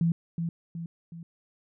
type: tone with echo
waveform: sine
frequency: 167.4 Hz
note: E3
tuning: 27 cents sharp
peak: -21 dBFS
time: 0.01-0.12 s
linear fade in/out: 2 ms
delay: 370 ms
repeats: 3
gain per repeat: -6 dB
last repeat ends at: 1.23 s
effects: none